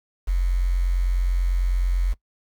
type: tone with quantisation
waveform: sine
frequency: 44.57 Hz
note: F1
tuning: 36 cents sharp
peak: -18 dBFS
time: 0.27-2.14 s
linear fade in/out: 20 ms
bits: 7
effects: noise-tail reverb RT60 0.1 s tail -20 dB re dry